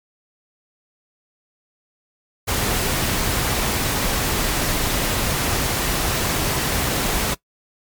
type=noise; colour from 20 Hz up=pink; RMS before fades=-21 dBFS; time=2.47-7.35 s; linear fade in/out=20 ms; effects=noise-tail reverb RT60 0.1 s tail -20 dB re dry + MP3 96 kbps